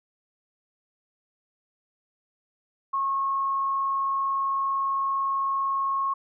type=tone with frequency modulation; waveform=sine; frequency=1090 Hz; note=C#6; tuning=29 cents flat; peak=-23 dBFS; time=2.93-6.14 s; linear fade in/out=10 ms; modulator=42.2 Hz; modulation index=0.25; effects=none